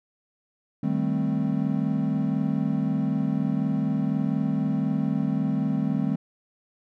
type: chord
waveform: triangle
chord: A half-diminished seventh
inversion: second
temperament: equal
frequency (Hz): 155.56 / 196 / 220 / 261.6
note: Eb3 / G3 / A3 / C4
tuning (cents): 0 / 0 / 0 / 0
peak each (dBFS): -26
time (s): 0.83-6.16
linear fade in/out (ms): 5
effects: none